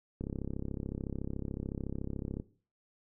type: click train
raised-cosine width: 3 ms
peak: -24 dBFS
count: 75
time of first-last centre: 0.21-2.399 s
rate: 33.8 Hz
effects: noise-tail reverb RT60 0.4 s tail -17 dB re dry